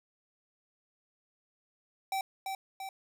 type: tone with echo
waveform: square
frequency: 773 Hz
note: G5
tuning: 24 cents flat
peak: -31 dBFS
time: 2.12-2.21 s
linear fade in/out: 2 ms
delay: 340 ms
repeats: 2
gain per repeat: -4 dB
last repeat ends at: 2.89 s
effects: none